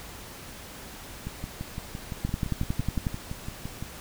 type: two click trains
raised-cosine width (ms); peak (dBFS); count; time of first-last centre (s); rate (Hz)
5; -14 / -21; 10 / 16; 2.25-3.068 / 1.27-3.825; 11 / 5.87
effects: pink hiss -43 dBFS RMS until 4 s